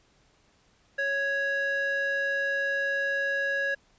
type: tone with band-pass filter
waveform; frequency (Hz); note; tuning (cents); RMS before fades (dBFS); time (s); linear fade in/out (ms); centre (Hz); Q
square; 554.4; C#5; 0; -28; 0.98-3.75; 10; 1400; 9
effects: pink hiss -64 dBFS RMS until 3.98 s + resampled to 16000 Hz

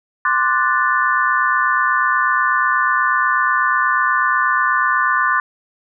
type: chord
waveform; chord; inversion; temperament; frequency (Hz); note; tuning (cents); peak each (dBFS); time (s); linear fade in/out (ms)
sine; D dominant seventh; third; equal; 1046.5 / 1174.7 / 1480 / 1760; C6 / D6 / F#6 / A6; 0 / 0 / 0 / 0; -19; 0.25-5.4; 2
effects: none

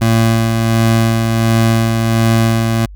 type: tone with tremolo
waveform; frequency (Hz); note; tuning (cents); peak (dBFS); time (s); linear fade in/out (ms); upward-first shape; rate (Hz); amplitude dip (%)
25% pulse; 113.5; A#2; -46; -5; 0.01-2.86; 10; sine; 1.4; 35
effects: added 49 Hz sine -30 dBFS peak until 2.95 s

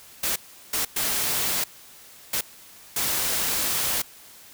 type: noise bursts at uneven times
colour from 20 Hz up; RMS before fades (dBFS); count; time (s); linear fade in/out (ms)
white; -25; 5; 0.23-0.36 / 0.73-0.85 / 0.96-1.64 / 2.33-2.41 / 2.96-4.02; 5
effects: white hiss -48 dBFS RMS until 4.53 s

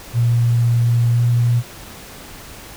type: tone with pitch glide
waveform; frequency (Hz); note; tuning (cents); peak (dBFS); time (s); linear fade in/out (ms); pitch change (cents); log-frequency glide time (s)
sine; 118.4 to 119.71; A#2 to A#2; +27 to +46; -12; 0.13-1.63; 50; +19; 1.13-1.19
effects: pink hiss -37 dBFS RMS until 2.76 s

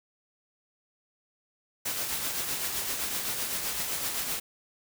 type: noise with tremolo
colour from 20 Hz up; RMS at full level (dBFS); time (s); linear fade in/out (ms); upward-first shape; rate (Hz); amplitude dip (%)
white; -30; 1.85-4.4; 10; triangle; 7.8; 45
effects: none

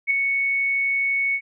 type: tone with ADSR envelope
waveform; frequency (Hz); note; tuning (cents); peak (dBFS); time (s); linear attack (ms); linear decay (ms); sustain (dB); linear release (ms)
sine; 2217; C#7; 0; -14; 0.07-1.41; 37; 3; -5; 64
effects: none

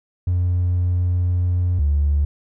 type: tone pair in turn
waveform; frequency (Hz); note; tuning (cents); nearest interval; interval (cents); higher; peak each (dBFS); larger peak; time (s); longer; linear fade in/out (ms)
triangle; 89.3 / 72.4; F2 / D2; +39 / -24; major third; 363; first; -13 / -11; second; 0.27-1.79 / 1.79-2.25; first; 5
effects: tanh soft clip ceiling -12 dBFS

